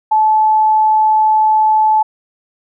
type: tone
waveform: sine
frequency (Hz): 866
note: A5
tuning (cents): -28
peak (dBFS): -8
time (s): 0.11-2.03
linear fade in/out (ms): 10
effects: none